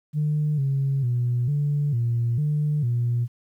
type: tone with pitch steps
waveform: sine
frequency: 150.5 / 137 / 121.8 / 145.5 / 117.9 / 149.3 / 119.9 Hz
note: D3 / C#3 / B2 / D3 / A#2 / D3 / A#2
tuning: +43 / -20 / -24 / -16 / +20 / +29 / +49 cents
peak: -19 dBFS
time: 0.13-3.28 s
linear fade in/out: 50 ms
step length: 450 ms
effects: tanh soft clip ceiling -16 dBFS + 10-bit